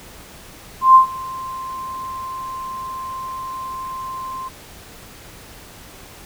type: tone with ADSR envelope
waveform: sine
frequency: 1046.5 Hz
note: C6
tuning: in tune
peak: -3 dBFS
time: 0.81-4.49 s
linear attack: 140 ms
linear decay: 110 ms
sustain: -23 dB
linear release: 15 ms
effects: pink hiss -41 dBFS RMS until 6.25 s